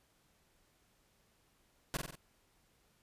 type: noise with echo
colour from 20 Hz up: pink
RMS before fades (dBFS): -36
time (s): 1.94-1.97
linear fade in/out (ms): 0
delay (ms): 46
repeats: 4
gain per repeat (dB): -4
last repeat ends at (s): 2.154
effects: pink hiss -72 dBFS RMS until 3.02 s + resampled to 32000 Hz